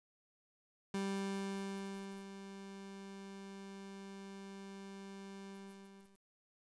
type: tone with ADSR envelope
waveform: 30% pulse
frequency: 196 Hz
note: G3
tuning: in tune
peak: -33 dBFS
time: 0.94-6.23 s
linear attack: 3 ms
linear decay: 1300 ms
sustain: -12 dB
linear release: 760 ms
effects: resampled to 22050 Hz + 11-bit